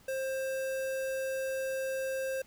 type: tone with notch filter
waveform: square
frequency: 530 Hz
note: C5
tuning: 22 cents sharp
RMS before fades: -34 dBFS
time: 0.08-2.42 s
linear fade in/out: 5 ms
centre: 4100 Hz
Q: 1.8
effects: pink hiss -61 dBFS RMS until 2.46 s